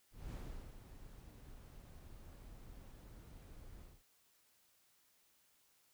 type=noise with ADSR envelope; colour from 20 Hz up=brown; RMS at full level=-45 dBFS; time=0.11-4.03 s; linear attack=210 ms; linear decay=420 ms; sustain=-10 dB; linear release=210 ms; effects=white hiss -73 dBFS RMS until 5.93 s